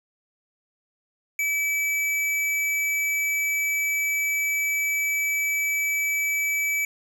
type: tone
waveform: square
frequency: 2300 Hz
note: D7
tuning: 37 cents flat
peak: -23 dBFS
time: 1.39-6.85 s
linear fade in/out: 2 ms
effects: none